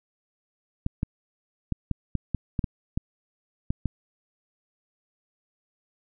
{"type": "clicks", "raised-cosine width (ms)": 5, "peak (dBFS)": -13, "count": 11, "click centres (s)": [0.864, 1.031, 1.723, 1.913, 2.153, 2.347, 2.592, 2.642, 2.975, 3.705, 3.857], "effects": []}